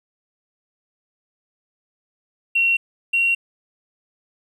triangle tone pair in turn, 2734 / 2745 Hz, F7 / F7, -37 / -31 cents, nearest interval unison, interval 6 cents, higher second, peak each -11 / -12 dBFS, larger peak first, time 2.55-2.77 / 3.13-3.35 s, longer neither, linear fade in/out 10 ms, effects tanh soft clip ceiling -13 dBFS + resampled to 32000 Hz

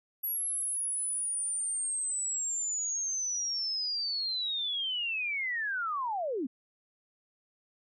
sine linear sweep, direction down, 11490 to 230.4 Hz, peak -30 dBFS, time 0.23-6.47 s, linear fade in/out 10 ms, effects none

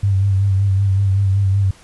sine tone with vibrato, 97.7 Hz, G2, 5 cents flat, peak -12 dBFS, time 0.03-1.71 s, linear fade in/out 5 ms, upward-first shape sine, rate 5.3 Hz, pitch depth 41 cents each way, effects pink hiss -46 dBFS RMS until 1.83 s + resampled to 24000 Hz

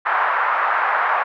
pink band-pass noise, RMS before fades -19 dBFS, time 0.05-1.24 s, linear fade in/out 20 ms, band 850 to 1600 Hz, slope 24 dB/octave, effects none

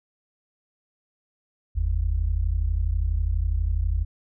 sine tone pair together, 47.21 / 79.4 Hz, F#1 / D#2, +36 / +36 cents, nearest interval major sixth, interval 900 cents, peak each -23 / -24 dBFS, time 1.75-4.05 s, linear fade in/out 20 ms, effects none

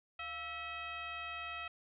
sine tone with frequency modulation, 1940 Hz, B6, 31 cents flat, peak -40 dBFS, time 0.19-1.68 s, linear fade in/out 5 ms, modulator 621 Hz, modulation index 1.8, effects none

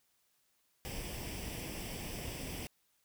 pink noise with comb filter, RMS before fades -42 dBFS, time 0.85-2.67 s, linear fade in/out 0 ms, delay 0.37 ms, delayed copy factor +0.65, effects white hiss -75 dBFS RMS until 3.04 s

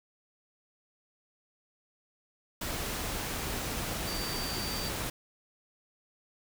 sine tone in noise, 4640 Hz, D8, 22 cents flat, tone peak -38 dBFS, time 4.07-4.89 s, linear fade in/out 5 ms, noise pink, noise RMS -35 dBFS, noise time 2.61-5.1 s, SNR -6 dB, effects none

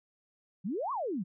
sine exponential two-way sweep, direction up then down, 164.81 to 1168 to 164.81 Hz, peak -31 dBFS, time 0.64-1.24 s, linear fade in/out 20 ms, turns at 0.92 s, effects none

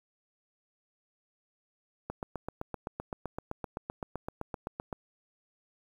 click train, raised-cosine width 1 ms, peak -21 dBFS, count 23, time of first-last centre 2.1-4.928 s, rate 7.78 Hz, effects 9-bit

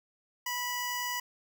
10% pulse tone with notch filter, 981 Hz, B5, 12 cents flat, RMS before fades -34 dBFS, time 0.46-1.2 s, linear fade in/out 5 ms, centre 3900 Hz, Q 1.3, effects none

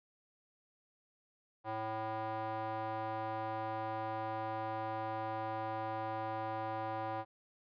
square tone with band-pass filter, 110 Hz, A2, in tune, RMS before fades -39 dBFS, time 1.64-7.25 s, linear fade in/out 50 ms, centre 830 Hz, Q 2.4, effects resampled to 11025 Hz

